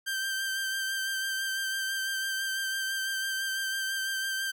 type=tone with vibrato; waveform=sawtooth; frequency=1568 Hz; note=G6; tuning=in tune; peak=-26 dBFS; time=0.06-4.52 s; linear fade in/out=20 ms; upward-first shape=sine; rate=6 Hz; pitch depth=20 cents each way; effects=none